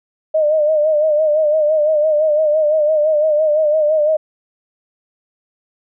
sine tone with vibrato, 612 Hz, D#5, 29 cents flat, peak -11 dBFS, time 0.34-4.17 s, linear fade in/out 10 ms, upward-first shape sine, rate 5.9 Hz, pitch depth 61 cents each way, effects none

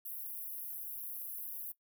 pink high-pass noise, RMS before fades -43 dBFS, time 0.05-1.72 s, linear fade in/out 5 ms, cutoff 11000 Hz, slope 96 dB/octave, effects noise-tail reverb RT60 0.1 s tail -17 dB re dry

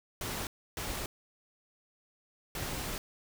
pink noise bursts at uneven times, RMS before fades -37 dBFS, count 3, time 0.21-0.47 / 0.77-1.06 / 2.55-2.98 s, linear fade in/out 2 ms, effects none

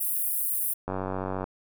pink high-pass noise, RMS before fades -28 dBFS, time 0-0.74 s, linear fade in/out 10 ms, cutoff 10000 Hz, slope 48 dB/octave
click train, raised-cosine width 1 ms, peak -17 dBFS, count 54, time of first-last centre 0.88-1.441 s, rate 94.5 Hz
effects none

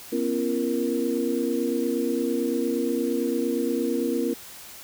sine tone cluster, 242.7 / 271.4 / 338.9 / 468.2 Hz, B3 / C#4 / E4 / A#4, -30 / -36 / +48 / +8 cents, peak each -28 dBFS, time 0.12-4.34 s, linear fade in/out 10 ms, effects white hiss -43 dBFS RMS until 4.83 s

